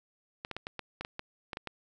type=clicks; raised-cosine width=0.3 ms; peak=-21 dBFS; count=11; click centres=0.449 / 0.513 / 0.566 / 0.669 / 0.793 / 1.01 / 1.049 / 1.194 / 1.532 / 1.571 / 1.673 s; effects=none